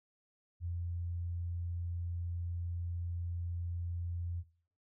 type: tone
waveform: sine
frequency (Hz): 86.4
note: F2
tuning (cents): -18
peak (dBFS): -35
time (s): 0.6-4.44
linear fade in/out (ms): 50
effects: noise-tail reverb RT60 0.5 s tail -17 dB re dry